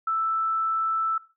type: tone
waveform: sine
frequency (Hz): 1321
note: E6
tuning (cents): +3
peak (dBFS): -22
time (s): 0.07-1.18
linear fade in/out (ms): 5
effects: noise-tail reverb RT60 0.3 s tail -18 dB re dry